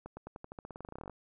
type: accelerating click train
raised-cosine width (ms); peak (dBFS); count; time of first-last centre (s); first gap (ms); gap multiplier
1; -30; 21; 0.06-1.097; 110; 0.91
effects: none